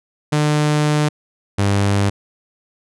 sawtooth tone pair in turn, 150 / 100.11 Hz, D3 / G2, +37 / +37 cents, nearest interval perfect fifth, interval 700 cents, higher first, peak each -10 dBFS, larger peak neither, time 0.32-1.09 / 1.58-2.1 s, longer first, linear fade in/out 10 ms, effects resampled to 24000 Hz

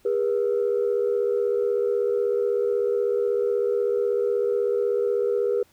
sine tone pair together, 405.5 / 481.7 Hz, G#4 / B4, -41 / -43 cents, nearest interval minor third, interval 298 cents, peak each -22 dBFS, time 0.05-5.63 s, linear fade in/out 5 ms, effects tanh soft clip ceiling -15 dBFS + pink hiss -60 dBFS RMS until 5.72 s

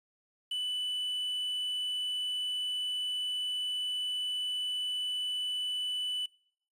triangle tone with quantisation, 2985 Hz, F#7, 15 cents sharp, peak -30 dBFS, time 0.51-6.26 s, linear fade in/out 5 ms, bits 9, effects noise-tail reverb RT60 0.6 s tail -25 dB re dry + resampled to 32000 Hz

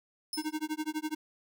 sawtooth tone with exponential decay, 5210 Hz, E8, 21 cents flat, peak -29 dBFS, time 0.33-0.58 s, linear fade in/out 2 ms, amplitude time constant 54 ms
square tone with tremolo, 308.8 Hz, D#4, 13 cents flat, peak -30 dBFS, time 0.37-1.15 s, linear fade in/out 10 ms, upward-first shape sine, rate 12 Hz, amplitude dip 100%
effects none

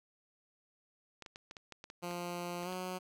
clicks, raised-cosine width 0.2 ms, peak -30 dBFS, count 11, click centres 1.223 / 1.262 / 1.359 / 1.511 / 1.568 / 1.723 / 1.841 / 1.901 / 2.111 / 2.631 / 2.726 s
10% pulse tone with pitch glide, 175.1 to 183.59 Hz, F3 to F#3, +5 to -13 cents, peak -30 dBFS, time 2.02-2.99 s, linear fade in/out 20 ms, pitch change +82 cents, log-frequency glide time 2.64-2.69 s
effects none

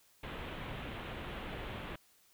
pink low-pass noise, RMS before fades -43 dBFS, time 0.23-1.96 s, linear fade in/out 5 ms, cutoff 3500 Hz, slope 48 dB/octave, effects white hiss -67 dBFS RMS until 2.33 s

